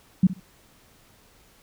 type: tone with echo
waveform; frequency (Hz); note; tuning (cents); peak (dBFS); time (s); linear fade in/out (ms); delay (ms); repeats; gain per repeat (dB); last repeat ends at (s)
sine; 185; F#3; 0; -12; 0.23-0.27; 5; 65; 2; -15; 0.4
effects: pink hiss -57 dBFS RMS until 1.62 s